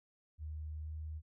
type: tone with pitch glide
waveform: sine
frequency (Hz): 77 to 77.8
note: D#2 to D#2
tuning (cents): -17 to 0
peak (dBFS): -40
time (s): 0.38-1.22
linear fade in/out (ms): 50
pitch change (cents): +17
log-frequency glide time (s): 0.82-0.9
effects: none